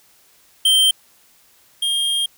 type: tone pair in turn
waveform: square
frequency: 3136 / 3222 Hz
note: G7 / G7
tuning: 0 / +47 cents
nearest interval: unison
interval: 47 cents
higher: second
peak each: -12 / -18 dBFS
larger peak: first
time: 0.65-0.91 / 1.82-2.26 s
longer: second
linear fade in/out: 5 ms
effects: white hiss -54 dBFS RMS until 2.37 s